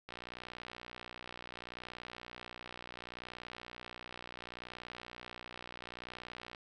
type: click train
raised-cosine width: 0.3 ms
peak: -29 dBFS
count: 393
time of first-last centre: 0.09-6.548 s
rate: 60.7 Hz
effects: none